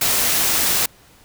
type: noise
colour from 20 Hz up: white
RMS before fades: -18 dBFS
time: 0.01-0.86 s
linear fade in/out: 5 ms
effects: pink hiss -50 dBFS RMS until 1.24 s